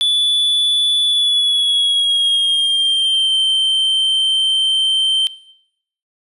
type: tone with pitch glide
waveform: triangle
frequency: 3458 to 3117 Hz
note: A7 to G7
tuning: -31 to -11 cents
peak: -11 dBFS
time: 0.01-5.27 s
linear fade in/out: 0 ms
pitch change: -180 cents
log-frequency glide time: 1.04-3.33 s
effects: noise-tail reverb RT60 0.8 s tail -21 dB re dry + resampled to 32000 Hz

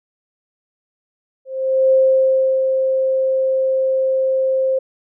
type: tone with ADSR envelope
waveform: sine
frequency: 527 Hz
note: C5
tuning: 12 cents sharp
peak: -9 dBFS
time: 1.45-4.79 s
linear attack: 470 ms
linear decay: 690 ms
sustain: -5 dB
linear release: 8 ms
effects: none

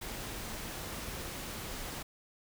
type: noise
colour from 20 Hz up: pink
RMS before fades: -41 dBFS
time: 0.01-2.03 s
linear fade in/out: 10 ms
effects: none

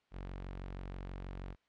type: tone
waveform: sawtooth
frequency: 46.25 Hz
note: F#1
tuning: in tune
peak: -38 dBFS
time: 0.11-1.56 s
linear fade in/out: 50 ms
effects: white hiss -75 dBFS RMS until 1.68 s + low-pass 3000 Hz 12 dB/octave

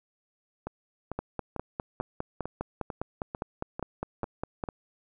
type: two click trains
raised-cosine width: 1 ms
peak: -20 / -17 dBFS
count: 10 / 18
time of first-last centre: 0.67-4.688 / 1.19-4.638 s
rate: 2.24 / 4.93 Hz
effects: none

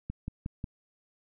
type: click train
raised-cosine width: 5 ms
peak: -22 dBFS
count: 4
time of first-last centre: 0.1-0.642 s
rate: 5.54 Hz
effects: none

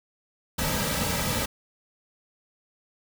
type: noise with comb filter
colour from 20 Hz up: pink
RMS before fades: -27 dBFS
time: 0.58-1.46 s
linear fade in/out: 10 ms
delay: 2.8 ms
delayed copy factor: -0.7
effects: none

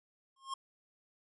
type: tone with exponential growth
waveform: square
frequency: 1074 Hz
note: C6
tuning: 45 cents sharp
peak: -34 dBFS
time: 0.36-0.54 s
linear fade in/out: 5 ms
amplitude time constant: 37 ms
effects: resampled to 24000 Hz

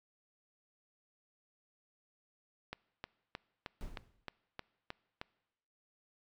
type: click train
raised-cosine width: 0.3 ms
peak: -25 dBFS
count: 9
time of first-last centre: 2.73-5.214 s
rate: 3.22 Hz
type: noise with exponential decay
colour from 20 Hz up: brown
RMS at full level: -40 dBFS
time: 3.81-4.24 s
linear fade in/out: 0 ms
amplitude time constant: 93 ms
effects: noise-tail reverb RT60 1.0 s tail -23 dB re dry

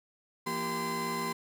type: tone cluster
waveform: 35% pulse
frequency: 169.2 / 235.1 / 392.6 / 1026 Hz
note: E3 / A#3 / G4 / C6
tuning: +45 / +15 / +3 / -34 cents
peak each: -39 / -37 / -37 / -32 dBFS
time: 0.46-1.33 s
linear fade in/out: 10 ms
effects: none

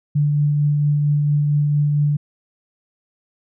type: tone with tremolo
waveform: sine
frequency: 146.83 Hz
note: D3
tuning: in tune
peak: -13 dBFS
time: 0.15-2.17 s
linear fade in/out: 10 ms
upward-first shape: triangle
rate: 4.4 Hz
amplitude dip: 25%
effects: none

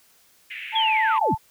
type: band-pass noise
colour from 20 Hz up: pink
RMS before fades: -35 dBFS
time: 0.5-1.19 s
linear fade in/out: 10 ms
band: 1900 to 2800 Hz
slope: 48 dB/octave
type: tone with vibrato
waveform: sine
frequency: 880 Hz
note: A5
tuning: in tune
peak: -20 dBFS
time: 0.72-1.38 s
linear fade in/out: 50 ms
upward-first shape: sine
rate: 3.2 Hz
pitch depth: 15 cents each way
type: linear sweep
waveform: sine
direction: down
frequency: 3427 to 58.27 Hz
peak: -21 dBFS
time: 0.75-1.35 s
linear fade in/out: 10 ms
effects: white hiss -58 dBFS RMS until 1.5 s

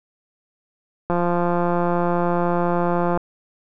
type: click train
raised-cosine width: 1 ms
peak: -8 dBFS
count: 362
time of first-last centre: 1.1-3.175 s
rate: 174 Hz
effects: none

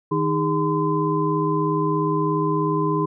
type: tone cluster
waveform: sine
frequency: 157 / 311.9 / 408.8 / 1024 Hz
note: D#3 / D#4 / G#4 / C6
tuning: +16 / +4 / -27 / -38 cents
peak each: -24 dBFS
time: 0.11-3.06 s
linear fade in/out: 10 ms
effects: none

